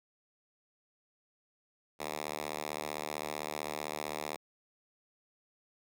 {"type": "tone with high-pass filter", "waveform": "5% pulse", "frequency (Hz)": 75.6, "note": "D#2", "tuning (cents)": -49, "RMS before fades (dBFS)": -39, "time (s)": [1.99, 4.37], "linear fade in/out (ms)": 20, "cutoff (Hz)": 340, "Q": 0.51, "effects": []}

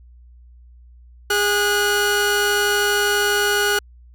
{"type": "tone pair together", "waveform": "sawtooth", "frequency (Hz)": [409.4, 1459], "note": ["G#4", "F#6"], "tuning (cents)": [-25, -25], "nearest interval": "octave + minor seventh", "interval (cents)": 2200, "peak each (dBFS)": [-16, -15], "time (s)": [1.3, 3.79], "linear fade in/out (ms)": 5, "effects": ["added 60 Hz sine -43 dBFS peak until 4.14 s"]}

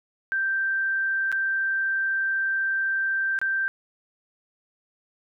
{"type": "tone with dropouts", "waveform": "sine", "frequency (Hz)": 1568, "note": "G6", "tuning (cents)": 0, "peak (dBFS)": -22, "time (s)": [0.32, 3.68], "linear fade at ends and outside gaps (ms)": 0, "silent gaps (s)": [[1.317, 1.325], [3.389, 3.415]], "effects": []}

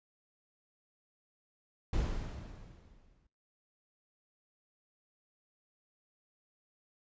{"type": "noise with exponential decay", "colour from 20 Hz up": "brown", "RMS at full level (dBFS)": -30, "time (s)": [1.93, 3.27], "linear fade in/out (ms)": 5, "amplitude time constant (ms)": 290, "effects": ["noise-tail reverb RT60 0.5 s tail -26 dB re dry", "resampled to 16000 Hz"]}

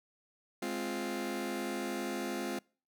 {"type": "chord", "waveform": "sawtooth", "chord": "F minor", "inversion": "first", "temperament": "just", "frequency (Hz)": [209.5, 261.9, 349.2], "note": ["Ab3", "C4", "F4"], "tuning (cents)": [15, 2, 0], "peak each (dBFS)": [-36, -35, -34], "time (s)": [0.62, 2.59], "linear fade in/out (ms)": 5, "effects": ["noise-tail reverb RT60 0.4 s tail -26 dB re dry"]}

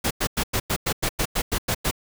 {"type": "noise bursts", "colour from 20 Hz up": "pink", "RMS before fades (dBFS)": -23, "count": 12, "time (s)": [0.04, 1.912], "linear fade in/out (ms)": 10, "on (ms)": 68, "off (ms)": 96, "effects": []}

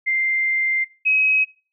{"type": "tone pair in turn", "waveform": "sine", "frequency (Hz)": [2093, 2545], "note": ["C7", "D#7"], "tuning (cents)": [0, 39], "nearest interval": "minor third", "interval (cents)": 339, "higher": "second", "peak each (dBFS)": [-17, -14], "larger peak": "second", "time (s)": [[0.06, 0.85], [1.05, 1.45]], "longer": "first", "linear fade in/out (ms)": 20, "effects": ["noise-tail reverb RT60 0.4 s tail -23 dB re dry"]}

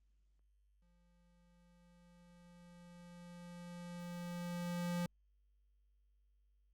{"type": "tone with exponential growth", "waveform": "square", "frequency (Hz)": 174.7, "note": "F3", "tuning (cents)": 1, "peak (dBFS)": -36, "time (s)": [0.82, 5.06], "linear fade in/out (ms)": 2, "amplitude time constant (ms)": 920, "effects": ["added 50 Hz sine -70 dBFS peak until 6.73 s", "Opus 32 kbps"]}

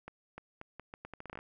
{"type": "accelerating click train", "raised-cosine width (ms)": 0.5, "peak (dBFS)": -29, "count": 14, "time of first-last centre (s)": [0.08, 1.39], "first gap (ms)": 300, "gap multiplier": 0.78, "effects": []}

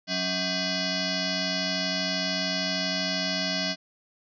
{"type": "tone with frequency modulation", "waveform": "sine", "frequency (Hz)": 2478, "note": "D#7", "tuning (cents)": -8, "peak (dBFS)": -25, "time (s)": [0.07, 3.76], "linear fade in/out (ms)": 50, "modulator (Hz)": 459, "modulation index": 6.1, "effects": []}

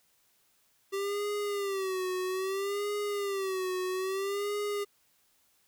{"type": "tone with vibrato", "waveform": "square", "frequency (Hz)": 390, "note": "G4", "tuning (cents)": -9, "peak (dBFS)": -31, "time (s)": [0.92, 4.85], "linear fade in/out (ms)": 20, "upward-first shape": "sine", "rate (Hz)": 0.61, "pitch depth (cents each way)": 100, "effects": ["white hiss -69 dBFS RMS until 5.67 s"]}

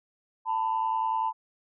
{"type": "tone pair together", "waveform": "sine", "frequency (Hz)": [889.7, 1000], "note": ["A5", "B5"], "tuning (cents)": [19, 21], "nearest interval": "major second", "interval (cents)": 202, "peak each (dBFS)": [-26, -28], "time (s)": [0.45, 1.33], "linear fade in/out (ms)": 50, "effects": ["tanh soft clip ceiling -18 dBFS"]}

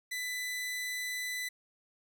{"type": "tone", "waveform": "sawtooth", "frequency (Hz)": 1996, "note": "B6", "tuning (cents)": 18, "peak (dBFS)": -31, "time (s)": [0.11, 1.49], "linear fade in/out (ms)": 10, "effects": []}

